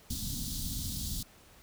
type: band-stop noise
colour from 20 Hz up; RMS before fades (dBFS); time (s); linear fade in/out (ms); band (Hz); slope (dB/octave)
pink; -36; 0.1-1.23; 5; 270 to 3500; 48
effects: pink hiss -58 dBFS RMS until 1.62 s